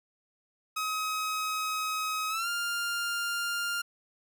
sawtooth tone with pitch glide, 1269 to 1399.9 Hz, D#6 to F6, +34 to +4 cents, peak -26 dBFS, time 0.76-3.82 s, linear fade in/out 10 ms, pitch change +170 cents, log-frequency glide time 2.29-2.48 s, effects none

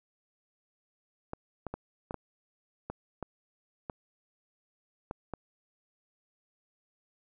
clicks, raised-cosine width 1 ms, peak -22 dBFS, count 10, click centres 1.334 / 1.667 / 1.74 / 2.109 / 2.143 / 2.9 / 3.227 / 3.898 / 5.111 / 5.337 s, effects none

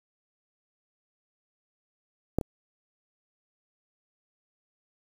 clicks, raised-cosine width 2 ms, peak -10 / -19 dBFS, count 2, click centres 2.386 / 2.412 s, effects 7-bit

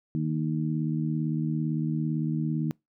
harmonic tone, 77.78 Hz, D#2, in tune, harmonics 2 / 3 / 4, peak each -27 / -31 / -33 dBFS, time 0.15-2.71 s, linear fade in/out 0 ms, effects noise-tail reverb RT60 0.2 s tail -26 dB re dry

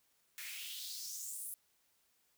white noise with high-pass filter sweep, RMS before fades -45 dBFS, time 0.38-1.54 s, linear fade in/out 0 ms, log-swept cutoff 1900 to 11000 Hz, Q 3.5, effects white hiss -75 dBFS RMS until 2.37 s

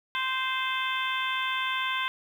harmonic tone with a mistuned harmonic, 521 Hz, C5, 7 cents flat, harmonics 2 / 3 / 4 / 5 / 6 / 7, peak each -31 / -33 / -34 / -35 / -36 / -36 dBFS, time 0.15-2.08 s, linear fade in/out 0 ms, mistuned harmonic 7, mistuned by -62 cents, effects 9-bit

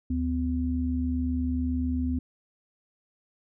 sine tone pair together, 75.3 / 253.3 Hz, D2 / B3, +44 / +44 cents, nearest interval octave + major sixth, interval 2100 cents, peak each -28 / -27 dBFS, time 0.1-2.19 s, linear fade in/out 5 ms, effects none

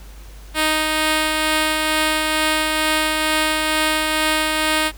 5% pulse tone with tremolo, 311.1 Hz, D#4, in tune, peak -4 dBFS, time 0.54-4.92 s, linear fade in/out 50 ms, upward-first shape triangle, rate 2.2 Hz, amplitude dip 30%, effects added 50 Hz sine -36 dBFS peak until 4.97 s + pink hiss -46 dBFS RMS until 4.97 s

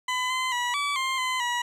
20% pulse tone with pitch steps, 1007 / 1027 / 972 / 1148 / 1055 / 1023 / 966 Hz, B5 / C6 / B5 / D6 / C6 / C6 / B5, +33 / -33 / -28 / -40 / +14 / -39 / -39 cents, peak -20 dBFS, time 0.08-1.62 s, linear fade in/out 5 ms, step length 220 ms, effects low-pass 8000 Hz 12 dB/octave + 10-bit

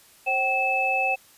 sine tone cluster, 533 / 768 / 2613 Hz, C5 / G5 / E7, +32 / -36 / -16 cents, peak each -30 / -25 / -23 dBFS, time 0.26-1.16 s, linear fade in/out 20 ms, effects white hiss -54 dBFS RMS until 1.37 s + resampled to 32000 Hz

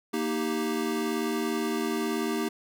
square chord, Eb major, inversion second, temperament equal, 233.1 / 311.1 / 392 Hz, Bb3 / Eb4 / G4, 0 / 0 / 0 cents, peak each -32 dBFS, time 0.13-2.49 s, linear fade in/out 10 ms, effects none

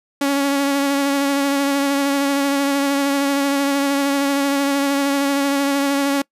sawtooth tone with vibrato, 279.4 Hz, C#4, 14 cents sharp, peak -12 dBFS, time 0.21-6.22 s, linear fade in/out 5 ms, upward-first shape sine, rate 13 Hz, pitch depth 23 cents each way, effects noise-tail reverb RT60 0.1 s tail -24 dB re dry + resampled to 32000 Hz

